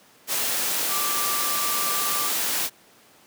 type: tone in noise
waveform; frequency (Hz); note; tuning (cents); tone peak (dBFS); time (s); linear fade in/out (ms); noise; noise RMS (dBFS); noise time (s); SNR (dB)
sine; 1174.7; D6; 0; -29; 0.88-2.31; 50; white; -25; 0.27-2.7; -7
effects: pink hiss -54 dBFS RMS until 3.26 s + high-pass 200 Hz 12 dB/octave